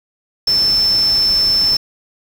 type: tone in noise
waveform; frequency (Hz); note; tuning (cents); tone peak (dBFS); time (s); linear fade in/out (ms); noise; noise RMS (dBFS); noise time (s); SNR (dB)
sine; 5300; E8; +9; -11; 0.47-1.77; 5; pink; -29; 0.47-1.77; +15
effects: none